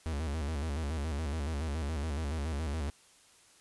45% pulse tone with vibrato, 75.5 Hz, D2, 48 cents sharp, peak -32 dBFS, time 0.06-2.9 s, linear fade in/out 0 ms, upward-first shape square, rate 7.1 Hz, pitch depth 110 cents each way, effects white hiss -61 dBFS RMS until 3.6 s + resampled to 24000 Hz

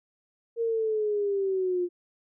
sine linear sweep, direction down, 466.2 to 349.9 Hz, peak -24 dBFS, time 0.56-1.89 s, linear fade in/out 50 ms, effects none

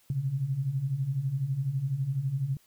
sine beating tone pair, 126.9 / 138.9 Hz, B2 / C#3, +47 / +4 cents, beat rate 12 Hz, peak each -33 / -28 dBFS, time 0.1-2.57 s, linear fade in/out 2 ms, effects white hiss -64 dBFS RMS until 2.66 s

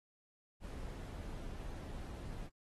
brown noise, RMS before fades -45 dBFS, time 0.6-2.5 s, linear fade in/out 50 ms, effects AAC 32 kbps

